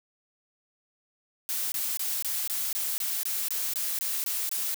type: noise bursts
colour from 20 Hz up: blue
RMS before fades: -30 dBFS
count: 13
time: 1.49-4.744 s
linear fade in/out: 0 ms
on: 230 ms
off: 22 ms
effects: none